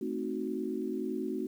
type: chord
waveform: sine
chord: A diminished seventh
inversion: none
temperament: equal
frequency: 220 / 261.6 / 311.1 / 370 Hz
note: A3 / C4 / Eb4 / Gb4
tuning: 0 / 0 / 0 / 0 cents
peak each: -38 / -37 / -38 / -36 dBFS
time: 0.01-1.47 s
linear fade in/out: 5 ms
effects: 10-bit